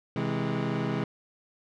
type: chord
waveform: 25% pulse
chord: C augmented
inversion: none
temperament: equal with one note detuned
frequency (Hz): 130.81 / 162.83 / 207.7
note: C3 / E3 / G#3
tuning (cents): 0 / -21 / 0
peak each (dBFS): -28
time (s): 0.16-1.04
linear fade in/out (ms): 2
effects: low-pass 3000 Hz 12 dB/octave